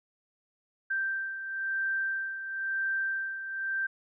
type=beating tone pair; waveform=sine; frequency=1568 / 1568.99 Hz; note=G6 / G6; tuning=0 / +1 cents; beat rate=0.99 Hz; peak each=-30 / -37 dBFS; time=0.9-3.87 s; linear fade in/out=10 ms; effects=none